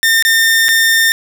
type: tone with dropouts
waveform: sawtooth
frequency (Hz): 1812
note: A#6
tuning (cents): -50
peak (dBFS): -5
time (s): 0.03-1.12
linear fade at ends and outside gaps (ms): 0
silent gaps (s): 0.225-0.25 / 0.684-0.689
effects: none